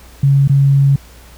sine tone with dropouts, 138.7 Hz, C#3, 1 cent sharp, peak -7 dBFS, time 0.23-0.96 s, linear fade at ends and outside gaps 5 ms, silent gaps 0.477-0.495 s, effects added 60 Hz sine -39 dBFS peak until 1.37 s + pink hiss -43 dBFS RMS until 1.37 s

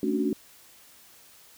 sine chord, D major seventh, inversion second, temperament equal, 220 / 277.2 / 293.7 / 370 Hz, A3 / C#4 / D4 / F#4, 0 / 0 / 0 / 0 cents, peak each -29 dBFS, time 0.03-0.33 s, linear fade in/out 2 ms, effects white hiss -54 dBFS RMS until 1.57 s

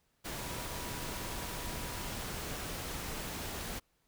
sine tone in noise, 970 Hz, B5, 31 cents flat, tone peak -50 dBFS, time 0.37-2.1 s, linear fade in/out 20 ms, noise pink, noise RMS -40 dBFS, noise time 0.24-3.8 s, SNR -13 dB, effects pink hiss -75 dBFS RMS until 4.07 s

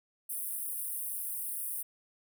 pink high-pass noise, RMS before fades -37 dBFS, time 0.29-1.83 s, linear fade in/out 10 ms, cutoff 8900 Hz, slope 96 dB/octave, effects none

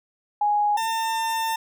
sine / 40% pulse tone pair in turn, 830 / 900.5 Hz, G#5 / A5, -1 / +40 cents, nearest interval minor second, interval 141 cents, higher second, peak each -18 / -22 dBFS, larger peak first, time 0.41-0.77 / 0.77-1.56 s, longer second, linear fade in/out 5 ms, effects none

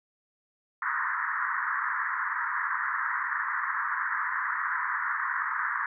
white band-pass noise, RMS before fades -30 dBFS, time 0.82-5.86 s, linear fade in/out 2 ms, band 960 to 1900 Hz, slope 96 dB/octave, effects none

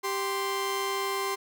sawtooth tone pair together, 392 / 1045.1 Hz, G4 / C6, 0 / -2 cents, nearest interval octave + perfect fourth, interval 1698 cents, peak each -27 dBFS, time 0.03-1.36 s, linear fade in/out 20 ms, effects none

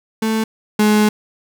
35% pulse tone pair in turn, 220.8 / 211.6 Hz, A3 / G#3, +6 / +33 cents, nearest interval minor second, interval 73 cents, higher first, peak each -14 / -9 dBFS, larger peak second, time 0.22-0.44 / 0.79-1.09 s, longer second, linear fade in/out 5 ms, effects none

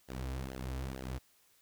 sawtooth tone with flanger, 65.2 Hz, C2, 5 cents flat, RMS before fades -40 dBFS, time 0.08-1.19 s, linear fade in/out 20 ms, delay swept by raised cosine 0.82 to 5.62 ms, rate 2.2 Hz, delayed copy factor -0.75, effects white hiss -68 dBFS RMS until 1.61 s

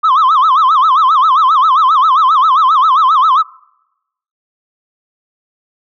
sine tone with vibrato, 1155 Hz, D6, 29 cents flat, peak -4 dBFS, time 0.03-3.43 s, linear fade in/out 20 ms, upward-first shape sine, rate 7.5 Hz, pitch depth 230 cents each way, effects noise-tail reverb RT60 0.9 s tail -25 dB re dry + tanh soft clip ceiling -5 dBFS

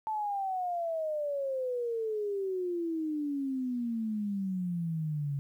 sine exponential sweep, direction down, 882 to 138.59 Hz, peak -30 dBFS, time 0.07-5.39 s, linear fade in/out 0 ms, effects 11-bit

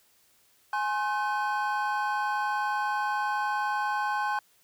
triangle tone cluster, 834 / 1064 / 1525 Hz, G#5 / C6 / G6, +7 / +29 / -48 cents, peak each -27 / -30 / -30 dBFS, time 0.73-4.39 s, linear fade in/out 2 ms, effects white hiss -64 dBFS RMS until 4.63 s

